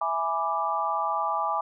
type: chord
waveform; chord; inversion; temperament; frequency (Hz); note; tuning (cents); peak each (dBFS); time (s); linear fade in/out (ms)
sine; E dominant seventh; none; equal; 659.3 / 830.6 / 987.8 / 1174.7; E5 / G#5 / B5 / D6; 0 / 0 / 0 / 0; -33 / -29 / -31 / -28; 0.01-1.61; 5
effects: none